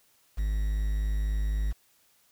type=tone with quantisation; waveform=triangle; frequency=51.91 Hz; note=G#1; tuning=in tune; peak=-23 dBFS; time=0.37-1.73 s; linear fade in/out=20 ms; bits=8; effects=white hiss -65 dBFS RMS until 2.31 s